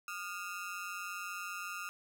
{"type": "ring-modulated tone", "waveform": "30% pulse", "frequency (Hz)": 1318.5, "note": "E6", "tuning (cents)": 0, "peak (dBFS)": -34, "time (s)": [0.08, 1.89], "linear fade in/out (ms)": 0, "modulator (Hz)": 92.7, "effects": []}